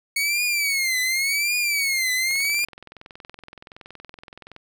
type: tone with vibrato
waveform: sawtooth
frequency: 2217 Hz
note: C#7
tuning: in tune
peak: -17 dBFS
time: 0.16-2.65 s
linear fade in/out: 5 ms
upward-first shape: triangle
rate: 0.89 Hz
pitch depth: 180 cents each way
type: click train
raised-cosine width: 0.3 ms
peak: -25 dBFS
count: 49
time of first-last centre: 2.31-4.564 s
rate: 21.3 Hz
effects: none